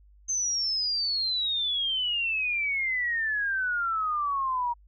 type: exponential sweep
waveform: sine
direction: down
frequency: 6300 to 942 Hz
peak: -25 dBFS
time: 0.28-4.74 s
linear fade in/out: 20 ms
effects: added 50 Hz sine -53 dBFS peak until 4.87 s